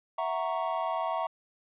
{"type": "chord", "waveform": "triangle", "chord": "F# dominant seventh", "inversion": "third", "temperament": "equal", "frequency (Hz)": [659.3, 740, 932.3, 1108.7], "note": ["E5", "F#5", "A#5", "C#6"], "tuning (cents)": [0, 0, 0, 0], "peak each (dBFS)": [-31, -33, -32, -33], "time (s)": [0.18, 1.27], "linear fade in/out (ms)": 5, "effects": ["resampled to 8000 Hz"]}